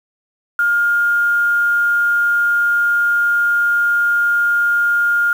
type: tone with quantisation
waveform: sine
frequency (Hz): 1413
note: F6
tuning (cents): +20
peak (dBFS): -12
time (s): 0.59-5.33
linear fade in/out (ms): 2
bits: 6
effects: none